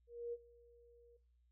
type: tone with ADSR envelope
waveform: sine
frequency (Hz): 473.5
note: A#4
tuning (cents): +27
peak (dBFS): -39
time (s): 0.07-1.17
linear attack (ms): 260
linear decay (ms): 37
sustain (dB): -24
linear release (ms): 8
effects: noise-tail reverb RT60 0.4 s tail -18 dB re dry + added 60 Hz sine -70 dBFS peak until 1.51 s